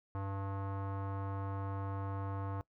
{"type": "tone with low-pass filter", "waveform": "square", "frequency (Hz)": 98, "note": "G2", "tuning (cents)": 0, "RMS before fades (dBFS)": -39, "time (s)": [0.15, 2.61], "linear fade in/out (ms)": 0, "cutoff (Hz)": 1100, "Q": 2.8, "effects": ["noise-tail reverb RT60 0.1 s tail -21 dB re dry"]}